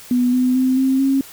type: tone with pitch steps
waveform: sine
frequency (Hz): 246.9 / 252.7 / 258.6 / 264.6 / 270.8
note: B3 / B3 / C4 / C4 / C#4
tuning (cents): 0 / +40 / -20 / +20 / -40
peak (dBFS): -13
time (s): 0.11-1.21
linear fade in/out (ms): 2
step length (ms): 220
effects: white hiss -40 dBFS RMS until 1.32 s